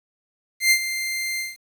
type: tone with ADSR envelope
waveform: sawtooth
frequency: 2093 Hz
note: C7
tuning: in tune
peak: -9 dBFS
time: 0.6-1.57 s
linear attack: 110 ms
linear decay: 72 ms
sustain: -12 dB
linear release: 180 ms
effects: 8-bit